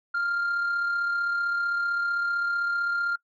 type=tone with amplitude modulation; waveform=sine; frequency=1396.9 Hz; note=F6; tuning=in tune; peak=-20 dBFS; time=0.14-3.16 s; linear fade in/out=10 ms; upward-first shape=sine; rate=35.6 Hz; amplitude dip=40%; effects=noise-tail reverb RT60 0.1 s tail -25 dB re dry + tanh soft clip ceiling -22 dBFS